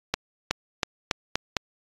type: accelerating click train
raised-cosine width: 0.2 ms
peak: -5 dBFS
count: 6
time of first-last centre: 0.14-1.568 s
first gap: 370 ms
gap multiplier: 0.87
effects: AAC 32 kbps